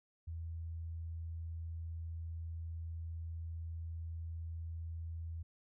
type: tone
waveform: sine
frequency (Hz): 82.41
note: E2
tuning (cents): 0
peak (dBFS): -40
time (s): 0.27-5.43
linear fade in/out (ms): 10
effects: none